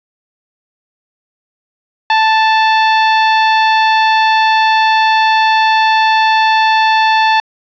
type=tone; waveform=sawtooth; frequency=880 Hz; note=A5; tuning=in tune; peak=-4 dBFS; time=2.1-7.4 s; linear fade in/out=2 ms; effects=resampled to 11025 Hz + 7-bit